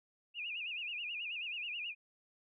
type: tone with vibrato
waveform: sine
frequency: 2637 Hz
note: E7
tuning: in tune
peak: -38 dBFS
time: 0.34-1.95 s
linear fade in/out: 50 ms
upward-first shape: sine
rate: 9.3 Hz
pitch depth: 160 cents each way
effects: none